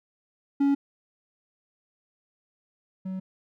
triangle tone pair in turn, 280 / 188.19 Hz, C#4 / F#3, +18 / +30 cents, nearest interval perfect fifth, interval 688 cents, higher first, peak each -17 / -28 dBFS, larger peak first, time 0.6-0.75 / 3.05-3.2 s, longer neither, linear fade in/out 10 ms, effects none

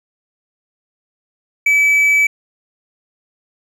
triangle tone, 2297 Hz, D7, 39 cents flat, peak -8 dBFS, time 1.66-2.27 s, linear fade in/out 5 ms, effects none

